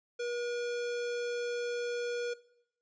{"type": "tone", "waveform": "square", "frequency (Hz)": 480.5, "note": "B4", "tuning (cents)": -48, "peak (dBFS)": -34, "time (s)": [0.19, 2.34], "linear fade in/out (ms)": 10, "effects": ["noise-tail reverb RT60 0.7 s tail -18 dB re dry", "resampled to 16000 Hz"]}